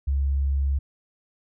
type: tone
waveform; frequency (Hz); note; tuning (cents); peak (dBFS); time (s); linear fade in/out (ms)
sine; 69; C#2; -7; -20; 0.07-0.79; 10
effects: none